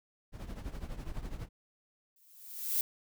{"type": "noise with tremolo", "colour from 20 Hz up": "brown", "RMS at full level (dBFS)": -37, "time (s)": [0.32, 1.49], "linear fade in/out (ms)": 50, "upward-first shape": "triangle", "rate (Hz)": 12, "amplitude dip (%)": 80}
{"type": "noise with exponential growth", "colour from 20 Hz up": "violet", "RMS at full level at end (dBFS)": -28, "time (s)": [2.16, 2.81], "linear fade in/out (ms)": 2, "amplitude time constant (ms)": 140}
{"effects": []}